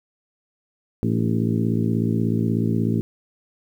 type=harmonic tone with a mistuned harmonic; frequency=56.5 Hz; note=A1; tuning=47 cents sharp; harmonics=2 / 3 / 4 / 5 / 6 / 7 / 8; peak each=-23 / -25 / -23 / -29 / -30 / -31 / -38 dBFS; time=1.03-3.01 s; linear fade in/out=0 ms; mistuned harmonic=6; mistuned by=-57 cents; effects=9-bit